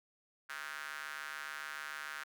square tone with high-pass filter, 73.42 Hz, D2, in tune, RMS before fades -44 dBFS, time 0.49-2.24 s, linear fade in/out 10 ms, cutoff 1500 Hz, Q 3.8, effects none

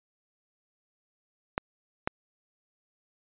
clicks, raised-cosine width 0.5 ms, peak -11 dBFS, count 2, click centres 1.579 / 2.075 s, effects resampled to 8000 Hz

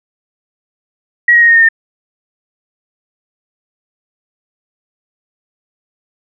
sine tone with pitch steps, 1910 / 1890.2 / 1870.7 / 1851.3 / 1832.2 / 1813.2 Hz, A#6 / A#6 / A#6 / A#6 / A#6 / A#6, +42 / +24 / +6 / -12 / -30 / -48 cents, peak -4 dBFS, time 1.28-1.688 s, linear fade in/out 5 ms, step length 68 ms, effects none

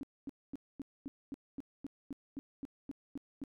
sine tone bursts, 277.2 Hz, C#4, in tune, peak -38 dBFS, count 14, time 0.01-3.438 s, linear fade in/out 0 ms, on 22 ms, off 240 ms, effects none

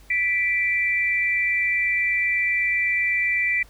sine tone pair together, 1972 / 2344 Hz, B6 / D7, -3 / -4 cents, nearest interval minor third, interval 299 cents, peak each -22 dBFS, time 0.1-3.63 s, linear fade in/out 5 ms, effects added 50 Hz sine -48 dBFS peak until 3.69 s + pink hiss -54 dBFS RMS until 3.69 s

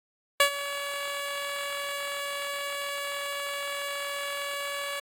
10% pulse tone with ADSR envelope, 567 Hz, C#5, 39 cents sharp, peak -8 dBFS, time 0.4-5 s, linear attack 3 ms, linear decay 93 ms, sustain -15 dB, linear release 7 ms, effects AAC 64 kbps

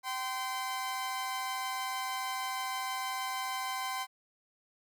sawtooth tone pair together, 773 / 1032.8 Hz, G5 / C6, -24 / -23 cents, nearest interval perfect fourth, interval 501 cents, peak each -34 / -32 dBFS, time 0.03-4.07 s, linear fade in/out 50 ms, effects none

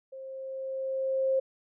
sine tone with level ramp, 531 Hz, C5, 25 cents sharp, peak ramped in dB -40 to -22 dBFS, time 0.12-1.4 s, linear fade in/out 10 ms, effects none

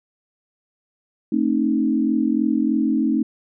sine tone cluster, 223.6 / 267.3 / 310.1 Hz, A3 / C4 / D#4, +28 / +37 / -6 cents, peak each -21 dBFS, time 1.32-3.23 s, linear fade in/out 5 ms, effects none

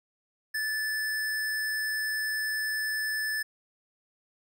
square tone, 1745 Hz, A6, 15 cents flat, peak -29 dBFS, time 0.54-3.43 s, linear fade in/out 10 ms, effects none

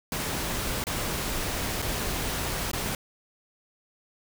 pink noise with dropouts, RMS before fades -30 dBFS, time 0.12-2.95 s, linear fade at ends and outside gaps 2 ms, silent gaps 0.84-0.868 / 1.82-1.824 / 2.715-2.732 s, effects none

